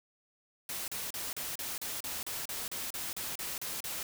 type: noise bursts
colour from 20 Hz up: white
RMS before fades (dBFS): -38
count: 15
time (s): 0.69-4.03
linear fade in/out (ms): 2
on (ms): 190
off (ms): 35
effects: none